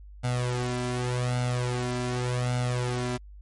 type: tone with flanger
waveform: sawtooth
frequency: 123.8 Hz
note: B2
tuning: 5 cents sharp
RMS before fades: -28 dBFS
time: 0.23-3.18 s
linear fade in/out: 20 ms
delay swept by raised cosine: 1.4 to 3 ms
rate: 0.86 Hz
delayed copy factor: +0.85
effects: added 50 Hz sine -43 dBFS peak until 3.41 s + MP3 48 kbps